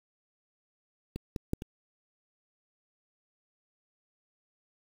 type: clicks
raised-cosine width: 3 ms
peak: -23 / -21 / -15 / -26 dBFS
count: 4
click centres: 1.16 / 1.362 / 1.534 / 1.621 s
effects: 7-bit